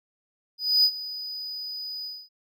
triangle tone with ADSR envelope, 4969 Hz, D#8, 3 cents flat, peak -14 dBFS, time 0.58-2.29 s, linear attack 260 ms, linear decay 66 ms, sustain -17 dB, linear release 240 ms, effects none

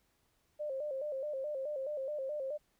sine tone with vibrato, 565 Hz, C#5, 33 cents sharp, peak -35 dBFS, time 0.59-2.58 s, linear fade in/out 20 ms, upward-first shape square, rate 4.7 Hz, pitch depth 100 cents each way, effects pink hiss -75 dBFS RMS until 2.79 s

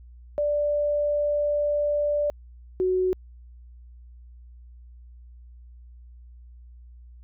sine tone pair in turn, 587.3 / 370 Hz, D5 / F#4, 0 / 0 cents, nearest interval minor sixth, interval 800 cents, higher first, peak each -21 / -20 dBFS, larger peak second, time 0.38-2.3 / 2.8-3.13 s, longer first, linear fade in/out 0 ms, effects added 60 Hz sine -44 dBFS peak until 7.23 s

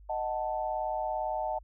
sine chord, D# diminished, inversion none, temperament equal, 622.3 / 740 / 880 Hz, D#5 / F#5 / A5, 0 / 0 / 0 cents, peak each -34 dBFS, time 0.09-1.59 s, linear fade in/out 10 ms, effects added 50 Hz sine -50 dBFS peak until 1.63 s

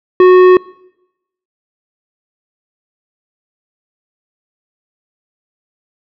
sine tone with tanh clipping, 366.9 Hz, F#4, 15 cents flat, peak -4 dBFS, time 0.2-0.57 s, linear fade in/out 2 ms, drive 12 dB, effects noise-tail reverb RT60 0.9 s tail -24 dB re dry

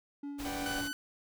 triangle tone with tremolo, 284.8 Hz, C#4, 47 cents sharp, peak -35 dBFS, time 0.23-0.92 s, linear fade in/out 5 ms, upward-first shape sine, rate 5.6 Hz, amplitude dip 30%
pink noise, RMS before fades -43 dBFS, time 0.38-0.89 s, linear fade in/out 20 ms
sawtooth chord, G major seventh, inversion first, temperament equal, 493.9 / 587.3 / 740 / 784 Hz, B4 / D5 / F#5 / G5, 0 / 0 / 0 / 0 cents, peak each -42 / -42 / -39 / -38 dBFS, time 0.44-0.82 s, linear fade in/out 20 ms
sawtooth tone, 1500 Hz, F#6, 23 cents sharp, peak -33 dBFS, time 0.66-0.93 s, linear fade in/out 0 ms
effects none

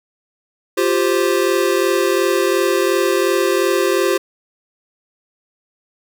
square chord, F suspended second, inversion none, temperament equal, 349.2 / 392 / 523.3 Hz, F4 / G4 / C5, 0 / 0 / 0 cents, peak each -19 / -18 / -21 dBFS, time 0.77-4.18 s, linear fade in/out 10 ms, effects none

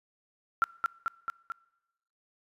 sine tone with echo, 1363 Hz, F6, 43 cents flat, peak -20 dBFS, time 0.62-0.64 s, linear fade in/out 0 ms, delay 220 ms, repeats 4, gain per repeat -3 dB, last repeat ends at 1.52 s, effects noise-tail reverb RT60 1.0 s tail -24 dB re dry + resampled to 32000 Hz

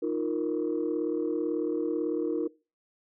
sine chord, Eb suspended second, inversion none, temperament equal, 311.1 / 349.2 / 466.2 Hz, Eb4 / F4 / Bb4, 0 / 0 / 0 cents, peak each -30 dBFS, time 0.02-2.48 s, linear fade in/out 10 ms, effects noise-tail reverb RT60 0.3 s tail -21 dB re dry + tanh soft clip ceiling -20 dBFS

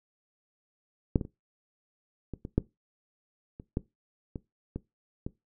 clicks, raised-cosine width 3 ms, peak -9 / -20 / -29 / -23 / -24 / -10 / -29 / -15 / -23 / -21 / -21 dBFS, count 11, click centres 1.158 / 1.212 / 1.251 / 2.337 / 2.451 / 2.58 / 3.599 / 3.771 / 4.358 / 4.76 / 5.265 s, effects noise-tail reverb RT60 0.2 s tail -19 dB re dry

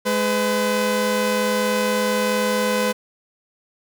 sawtooth tone pair together, 210 / 504.4 Hz, G#3 / B4, +19 / +36 cents, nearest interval octave + minor third, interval 1517 cents, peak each -19 / -16 dBFS, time 0.05-2.93 s, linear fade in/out 20 ms, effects none

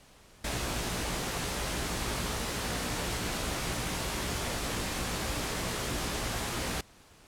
pink noise with comb filter, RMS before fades -33 dBFS, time 0.44-6.81 s, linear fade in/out 5 ms, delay 17 ms, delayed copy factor +0.5, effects pink hiss -57 dBFS RMS until 7.27 s + low-pass 11000 Hz 12 dB/octave

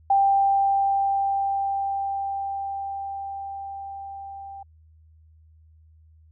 sine tone with level ramp, 789 Hz, G5, 11 cents sharp, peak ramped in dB -15 to -36 dBFS, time 0.1-4.63 s, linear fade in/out 5 ms, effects added 79 Hz sine -51 dBFS peak until 6.31 s

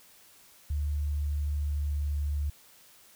sine tone with pitch glide, 73.42 to 72.79 Hz, D2 to D2, 0 to -15 cents, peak -27 dBFS, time 0.7-2.5 s, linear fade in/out 5 ms, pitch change -15 cents, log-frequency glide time 0.98-2.15 s, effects white hiss -57 dBFS RMS until 3.15 s

